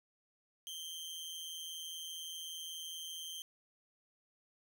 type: tone with amplitude modulation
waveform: sawtooth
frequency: 3144 Hz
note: G7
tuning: 4 cents sharp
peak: -37 dBFS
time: 0.67-3.42 s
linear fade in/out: 0 ms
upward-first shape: sine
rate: 165 Hz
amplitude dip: 60%
effects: none

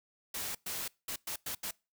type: noise bursts at uneven times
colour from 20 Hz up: white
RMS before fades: -38 dBFS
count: 6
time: 0.34-0.55 / 0.66-0.88 / 1.08-1.16 / 1.27-1.36 / 1.46-1.55 / 1.63-1.71 s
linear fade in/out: 5 ms
effects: noise-tail reverb RT60 0.3 s tail -25 dB re dry

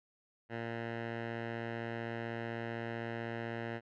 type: tone with low-pass filter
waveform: 10% pulse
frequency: 115.8 Hz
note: A#2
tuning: 11 cents flat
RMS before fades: -40 dBFS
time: 0.49-3.81 s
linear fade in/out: 50 ms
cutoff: 2100 Hz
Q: 1.8
effects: none

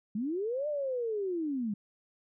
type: linear two-way sweep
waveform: sine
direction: up then down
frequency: 196 to 607 to 196 Hz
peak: -30 dBFS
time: 0.15-1.74 s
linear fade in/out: 5 ms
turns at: 0.68 s
effects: none

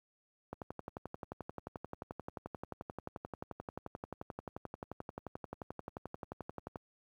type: click train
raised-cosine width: 1 ms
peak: -27 dBFS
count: 72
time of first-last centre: 0.53-6.758 s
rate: 11.4 Hz
effects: high-pass 60 Hz 12 dB/octave + 11-bit

